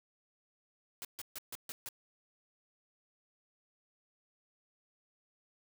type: noise bursts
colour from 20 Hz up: white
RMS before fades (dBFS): -43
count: 6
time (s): 1.02-1.888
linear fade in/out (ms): 0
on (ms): 28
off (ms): 140
effects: none